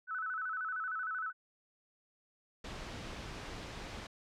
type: tone with vibrato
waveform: sine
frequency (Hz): 1398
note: F6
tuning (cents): +1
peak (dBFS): -35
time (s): 0.07-1.33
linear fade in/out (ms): 50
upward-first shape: square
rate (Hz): 13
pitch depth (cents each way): 120
type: noise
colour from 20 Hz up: pink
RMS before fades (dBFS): -44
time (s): 2.64-4.07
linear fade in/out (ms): 5
effects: low-pass 5000 Hz 12 dB/octave